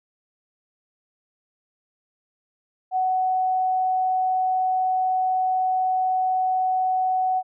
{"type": "tone", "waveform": "sine", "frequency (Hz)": 746, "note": "F#5", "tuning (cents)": 14, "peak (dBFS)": -19, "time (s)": [2.91, 7.43], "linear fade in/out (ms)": 50, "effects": []}